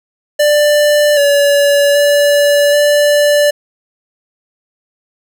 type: tone with pitch steps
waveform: square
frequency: 591 / 571 / 578 / 585 Hz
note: D5 / D5 / D5 / D5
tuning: +11 / -49 / -28 / -7 cents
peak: -8 dBFS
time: 0.39-3.51 s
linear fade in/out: 10 ms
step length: 780 ms
effects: none